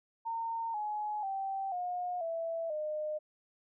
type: tone with pitch steps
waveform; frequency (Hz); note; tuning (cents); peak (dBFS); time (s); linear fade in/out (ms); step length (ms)
sine; 914 / 843 / 777.5 / 717.1 / 661.4 / 610; A#5 / G#5 / G5 / F5 / E5 / D#5; -34 / +26 / -14 / +46 / +6 / -34; -33; 0.25-3.19; 20; 490
effects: none